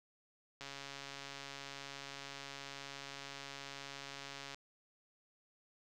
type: click train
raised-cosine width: 0.2 ms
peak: -29 dBFS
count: 548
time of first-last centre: 0.61-4.545 s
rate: 139 Hz
effects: none